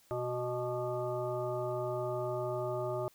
harmonic tone with a mistuned harmonic, 123.6 Hz, B2, 2 cents sharp, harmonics 1 / 3 / 5 / 7 / 9 / 10, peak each -40 / -37 / -36 / -44 / -50 / -44 dBFS, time 0.11-3.08 s, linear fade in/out 0 ms, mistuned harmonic 10, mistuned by -31 cents, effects white hiss -65 dBFS RMS until 3.14 s

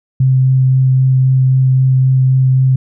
sine tone with vibrato, 130.81 Hz, C3, in tune, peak -7 dBFS, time 0.2-2.76 s, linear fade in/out 5 ms, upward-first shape sine, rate 3.8 Hz, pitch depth 8 cents each way, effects none

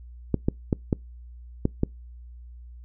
clicks, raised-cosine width 3 ms, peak -8 dBFS, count 6, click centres 0.343 / 0.485 / 0.728 / 0.928 / 1.654 / 1.834 s, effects noise-tail reverb RT60 0.2 s tail -26 dB re dry + added 60 Hz sine -41 dBFS peak until 2.84 s

